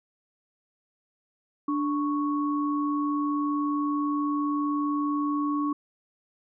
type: tone pair together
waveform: sine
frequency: 293.2 / 1108.7 Hz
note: D4 / C#6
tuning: -3 / 0 cents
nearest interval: octave + major seventh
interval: 2303 cents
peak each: -25 / -30 dBFS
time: 1.68-5.73 s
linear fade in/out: 5 ms
effects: none